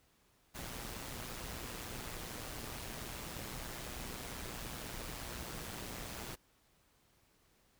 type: noise with amplitude modulation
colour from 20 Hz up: pink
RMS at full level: -42 dBFS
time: 0.54-6.36 s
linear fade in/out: 20 ms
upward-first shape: sine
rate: 120 Hz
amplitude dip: 60%
effects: pink hiss -71 dBFS RMS until 7.79 s